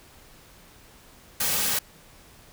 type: noise with comb filter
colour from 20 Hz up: white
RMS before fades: -25 dBFS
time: 1.4-1.79 s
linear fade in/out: 5 ms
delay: 2.9 ms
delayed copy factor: -0.55
effects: pink hiss -52 dBFS RMS until 2.52 s